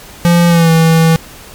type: tone with pitch glide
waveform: square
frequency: 172.1 to 163.1 Hz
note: F3 to E3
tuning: -25 to -18 cents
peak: -6 dBFS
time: 0.25-1.16 s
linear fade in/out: 0 ms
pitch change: -93 cents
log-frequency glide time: 0.48-0.71 s
effects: pink hiss -34 dBFS RMS until 1.54 s + MP3 96 kbps